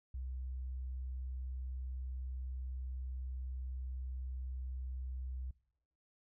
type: tone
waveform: sine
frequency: 64 Hz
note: C2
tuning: 38 cents flat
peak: -39 dBFS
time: 0.14-5.51 s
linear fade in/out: 5 ms
effects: noise-tail reverb RT60 0.8 s tail -22 dB re dry